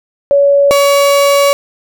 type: tone pair in turn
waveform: sine / 35% pulse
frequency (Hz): 564 / 564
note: C#5 / C#5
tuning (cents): +30 / +30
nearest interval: unison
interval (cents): 0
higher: neither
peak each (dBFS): -5 / -5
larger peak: neither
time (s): 0.31-0.71 / 0.71-1.53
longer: second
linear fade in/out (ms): 0
effects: none